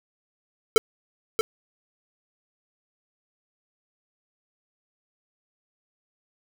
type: tone with echo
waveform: square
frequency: 444.3 Hz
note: A4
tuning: 17 cents sharp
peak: -12 dBFS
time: 0.76-0.78 s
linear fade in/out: 0 ms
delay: 630 ms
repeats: 1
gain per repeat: -8 dB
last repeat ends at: 1.41 s
effects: none